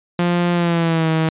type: tone with pitch glide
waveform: sawtooth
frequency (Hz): 174.61 to 160.12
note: F3 to D#3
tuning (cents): 0 to +50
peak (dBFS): -11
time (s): 0.19-1.29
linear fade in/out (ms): 2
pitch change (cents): -150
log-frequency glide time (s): 0.53-1.09
effects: resampled to 8000 Hz